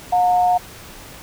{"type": "tone pair together", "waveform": "sine", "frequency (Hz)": [720, 914.5], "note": ["F#5", "A#5"], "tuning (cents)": [-47, -33], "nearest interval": "major third", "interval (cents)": 414, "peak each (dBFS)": [-13, -24], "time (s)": [0.12, 0.58], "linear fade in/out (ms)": 10, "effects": ["pink hiss -39 dBFS RMS until 1.22 s"]}